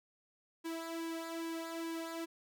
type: tone with flanger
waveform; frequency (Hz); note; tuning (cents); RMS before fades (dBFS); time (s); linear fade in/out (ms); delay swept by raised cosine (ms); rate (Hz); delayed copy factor
sawtooth; 329.6; E4; 0; -41; 0.64-2.26; 20; 1.4 to 2.7; 2.4; -0.7
effects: none